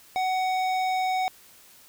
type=tone with hard clipping; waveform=sine; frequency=747 Hz; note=F#5; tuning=16 cents sharp; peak=-25 dBFS; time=0.16-1.28 s; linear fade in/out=0 ms; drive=13 dB; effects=white hiss -53 dBFS RMS until 1.88 s